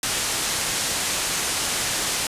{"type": "low-pass noise", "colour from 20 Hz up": "white", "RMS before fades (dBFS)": -25, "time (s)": [0.03, 2.27], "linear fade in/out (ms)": 2, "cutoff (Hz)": 9800, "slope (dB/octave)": 24, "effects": ["resampled to 32000 Hz"]}